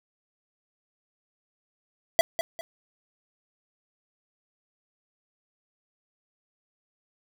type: tone with echo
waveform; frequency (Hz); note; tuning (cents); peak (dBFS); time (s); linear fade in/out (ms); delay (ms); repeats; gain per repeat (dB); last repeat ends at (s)
square; 664; E5; +12; -15; 2.19-2.21; 0; 200; 2; -10; 2.61
effects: none